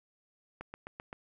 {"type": "click train", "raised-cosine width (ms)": 0.5, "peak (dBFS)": -27, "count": 5, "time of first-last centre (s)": [0.61, 1.129], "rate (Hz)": 7.71, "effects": []}